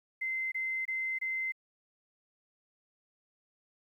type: tone bursts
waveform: sine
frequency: 2070 Hz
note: C7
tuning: 19 cents flat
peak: -31 dBFS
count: 4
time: 0.21-1.522 s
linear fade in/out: 10 ms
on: 310 ms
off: 24 ms
effects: 11-bit